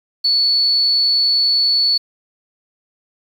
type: tone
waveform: sine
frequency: 4435 Hz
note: C#8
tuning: in tune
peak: -12 dBFS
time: 0.24-1.98 s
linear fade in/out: 10 ms
effects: 7-bit